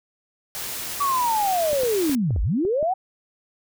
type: noise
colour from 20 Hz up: white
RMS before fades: -31 dBFS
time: 0.55-2.15 s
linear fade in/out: 0 ms
type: linear two-way sweep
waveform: sine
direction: down then up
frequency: 1154 to 41.2 to 779 Hz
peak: -19 dBFS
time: 1-2.94 s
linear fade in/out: 10 ms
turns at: 2.42 s
type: clicks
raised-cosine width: 2 ms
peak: -21 dBFS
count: 7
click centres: 1.731 / 1.834 / 2.096 / 2.307 / 2.362 / 2.651 / 2.828 s
effects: none